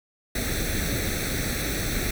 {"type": "noise with comb filter", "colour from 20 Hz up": "pink", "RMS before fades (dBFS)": -27, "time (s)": [0.35, 2.11], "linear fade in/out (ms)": 5, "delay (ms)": 0.5, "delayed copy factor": 0.8, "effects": []}